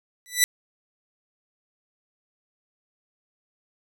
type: tone with exponential growth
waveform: 10% pulse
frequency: 1975.5 Hz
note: B6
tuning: in tune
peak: -3 dBFS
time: 0.26-0.44 s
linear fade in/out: 0 ms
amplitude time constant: 39 ms
effects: none